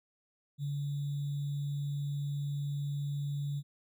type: tone with sample-and-hold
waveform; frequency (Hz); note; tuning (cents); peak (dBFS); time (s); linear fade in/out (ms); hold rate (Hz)
sine; 143.1; D3; -45; -32; 0.58-3.63; 50; 3675
effects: none